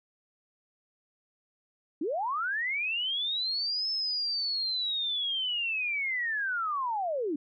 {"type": "linear two-way sweep", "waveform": "sine", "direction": "up then down", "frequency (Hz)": [271.9, 5270, 271.9], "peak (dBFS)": -28, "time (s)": [2.01, 7.36], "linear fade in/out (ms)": 5, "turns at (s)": 3.9, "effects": []}